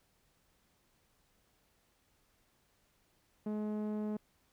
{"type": "tone with low-pass filter", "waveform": "sawtooth", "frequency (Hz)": 211.9, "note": "G#3", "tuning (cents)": 35, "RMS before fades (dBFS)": -37, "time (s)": [3.46, 4.17], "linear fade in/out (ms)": 5, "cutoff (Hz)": 620, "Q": 0.57, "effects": ["pink hiss -73 dBFS RMS until 4.52 s"]}